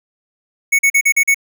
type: tone bursts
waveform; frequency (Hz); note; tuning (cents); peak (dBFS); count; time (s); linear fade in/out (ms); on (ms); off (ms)
square; 2217; C#7; 0; -10; 6; 0.72-1.345; 10; 70; 41
effects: none